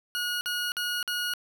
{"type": "tone bursts", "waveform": "20% pulse", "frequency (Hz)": 1447, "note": "F#6", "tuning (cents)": -39, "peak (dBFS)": -23, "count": 4, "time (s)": [0.15, 1.337], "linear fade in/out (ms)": 0, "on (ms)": 260, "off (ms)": 49, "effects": []}